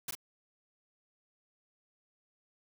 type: noise with echo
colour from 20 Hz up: white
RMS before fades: -37 dBFS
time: 0.08-0.11 s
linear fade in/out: 5 ms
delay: 42 ms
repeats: 1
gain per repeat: -4 dB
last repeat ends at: 0.152 s
effects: none